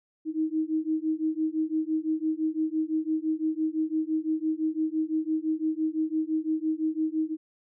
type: beating tone pair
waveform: sine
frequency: 312.1 / 318 Hz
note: D#4 / D#4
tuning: +5 / +38 cents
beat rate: 5.9 Hz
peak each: -28 dBFS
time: 0.25-7.37 s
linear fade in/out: 50 ms
effects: none